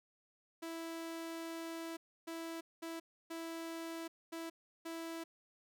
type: tone bursts at uneven times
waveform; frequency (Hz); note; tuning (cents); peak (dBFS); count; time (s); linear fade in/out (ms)
sawtooth; 329.6; E4; 0; -38; 6; 0.62-1.97 / 2.27-2.61 / 2.82-3 / 3.3-4.08 / 4.32-4.5 / 4.85-5.24; 10
effects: none